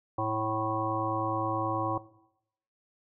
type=harmonic tone; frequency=109.5 Hz; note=A2; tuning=8 cents flat; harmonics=1 / 3 / 5 / 7 / 9 / 10; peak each=-35 / -35 / -35 / -34 / -35 / -35 dBFS; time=0.18-1.98 s; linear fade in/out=5 ms; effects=noise-tail reverb RT60 0.8 s tail -17 dB re dry